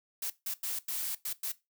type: noise bursts at uneven times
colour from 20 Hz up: blue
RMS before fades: -35 dBFS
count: 6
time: 0.22-0.3 / 0.46-0.54 / 0.63-0.79 / 0.88-1.15 / 1.25-1.33 / 1.43-1.52 s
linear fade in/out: 5 ms
effects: noise-tail reverb RT60 0.2 s tail -17 dB re dry